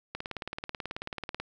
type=click train; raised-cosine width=0.3 ms; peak=-19 dBFS; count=24; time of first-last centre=0.15-1.4 s; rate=18.4 Hz; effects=none